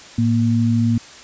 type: tone pair together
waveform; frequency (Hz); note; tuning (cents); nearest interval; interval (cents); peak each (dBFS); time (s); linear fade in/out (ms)
sine; 110.9 / 233.9; A2 / A#3; +14 / +6; octave + minor second; 1292; -17 / -16; 0.18-0.98; 5
effects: white hiss -40 dBFS RMS until 1.23 s + resampled to 16000 Hz